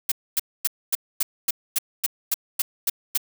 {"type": "noise bursts", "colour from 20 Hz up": "blue", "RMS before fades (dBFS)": -21, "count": 12, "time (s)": [0.09, 3.176], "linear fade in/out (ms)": 5, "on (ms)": 28, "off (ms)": 250, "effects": []}